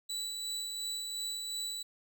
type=tone with tremolo; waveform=30% pulse; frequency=3951 Hz; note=B7; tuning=in tune; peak=-32 dBFS; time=0.09-1.83 s; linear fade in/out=10 ms; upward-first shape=sine; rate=2.8 Hz; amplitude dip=30%; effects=none